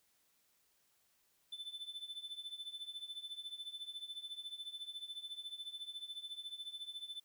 triangle tone with tremolo, 3520 Hz, A7, in tune, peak -39 dBFS, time 1.52-7.2 s, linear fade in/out 5 ms, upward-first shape triangle, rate 14 Hz, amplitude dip 90%, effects white hiss -75 dBFS RMS until 7.24 s

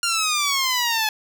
10% pulse exponential sweep, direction down, 1408 to 852 Hz, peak -11 dBFS, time 0.03-1.09 s, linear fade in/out 2 ms, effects none

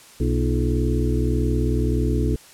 harmonic tone with a mistuned harmonic, 61.6 Hz, B1, 4 cents flat, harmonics 1 / 2 / 4 / 5 / 6 / 7, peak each -21 / -24 / -27 / -28 / -29 / -29 dBFS, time 0.2-2.36 s, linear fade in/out 5 ms, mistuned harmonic 6, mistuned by -110 cents, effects white hiss -47 dBFS RMS until 2.53 s + low-pass 11000 Hz 12 dB/octave

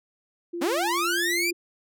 sine tone with pitch glide, 344.4 to 346.4 Hz, F4 to F4, -24 to -14 cents, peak -29 dBFS, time 0.53-1.53 s, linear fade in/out 10 ms, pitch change +10 cents, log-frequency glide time 0.66-1.31 s
sawtooth linear sweep, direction up, 230 to 2432 Hz, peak -20 dBFS, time 0.61-1.51 s, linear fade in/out 10 ms
effects none

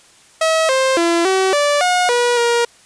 sawtooth tone with pitch steps, 643 / 527 / 338.7 / 380.2 / 582 / 722 / 483.6 / 473 Hz, E5 / C5 / E4 / F#4 / D5 / F#5 / B4 / A#4, -43 / +12 / +47 / +47 / -16 / -43 / -36 / +25 cents, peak -9 dBFS, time 0.41-2.65 s, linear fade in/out 5 ms, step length 280 ms, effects white hiss -48 dBFS RMS until 2.85 s + resampled to 22050 Hz

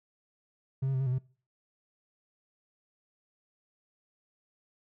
triangle tone with pitch steps, 133.2 / 135.1 / 130.4 / 135.2 / 125.3 / 130.4 Hz, C3 / C#3 / C3 / C#3 / B2 / C3, +31 / -44 / -5 / -43 / +25 / -5 cents, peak -24 dBFS, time 0.82-1.186 s, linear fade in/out 10 ms, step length 61 ms, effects noise-tail reverb RT60 0.4 s tail -24 dB re dry + tanh soft clip ceiling -20 dBFS

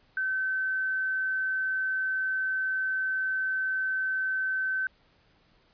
sine tone, 1534 Hz, G6, 38 cents flat, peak -26 dBFS, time 0.17-4.87 s, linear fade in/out 2 ms, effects pink hiss -64 dBFS RMS until 5.73 s + resampled to 11025 Hz

